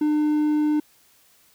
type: tone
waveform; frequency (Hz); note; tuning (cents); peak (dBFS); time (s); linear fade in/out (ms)
triangle; 301.3; D4; +44; -16; 0.01-0.8; 5
effects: white hiss -58 dBFS RMS until 1.54 s